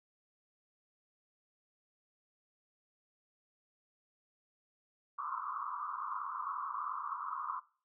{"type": "band-pass noise", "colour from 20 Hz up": "pink", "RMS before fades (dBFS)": -40, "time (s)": [5.18, 7.6], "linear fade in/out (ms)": 10, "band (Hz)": [1000, 1300], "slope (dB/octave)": 96, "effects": ["noise-tail reverb RT60 0.4 s tail -19 dB re dry"]}